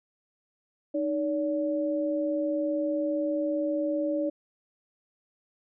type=tone pair together; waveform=sine; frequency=308 / 572.8 Hz; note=D#4 / D5; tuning=-17 / -43 cents; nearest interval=major seventh; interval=1074 cents; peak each=-28 dBFS; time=0.94-4.3 s; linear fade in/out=10 ms; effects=none